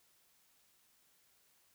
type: silence
effects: white hiss -71 dBFS RMS until 1.74 s